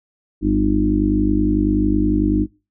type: harmonic tone with a mistuned harmonic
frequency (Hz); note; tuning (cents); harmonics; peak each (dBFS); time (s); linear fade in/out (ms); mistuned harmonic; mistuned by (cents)
50.8; G#1; -38; 1 / 2 / 4 / 5 / 6 / 7; -21 / -25 / -22 / -24 / -17 / -27; 0.41-2.47; 50; 7; -16
effects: noise-tail reverb RT60 0.3 s tail -23 dB re dry